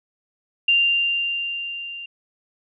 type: tone with level ramp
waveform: sine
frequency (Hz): 2786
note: F7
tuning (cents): -5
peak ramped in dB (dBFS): -13 to -32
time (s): 0.68-2.06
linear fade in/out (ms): 5
effects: none